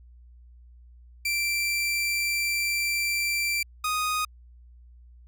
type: tone pair in turn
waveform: sawtooth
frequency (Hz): 2349 / 1244.3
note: D7 / D#6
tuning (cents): 0 / 0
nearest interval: major seventh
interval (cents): 1100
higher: first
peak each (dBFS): -21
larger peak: neither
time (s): 1.25-3.63 / 3.84-4.25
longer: first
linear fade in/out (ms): 5
effects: added 60 Hz sine -48 dBFS peak until 5.27 s